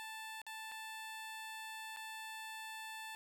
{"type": "tone with dropouts", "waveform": "15% pulse", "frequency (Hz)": 880, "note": "A5", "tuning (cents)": 0, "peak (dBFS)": -39, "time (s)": [0, 3.15], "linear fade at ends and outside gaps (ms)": 0, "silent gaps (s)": [[0.417, 0.466], [0.715, 0.719], [1.963, 1.97]], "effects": []}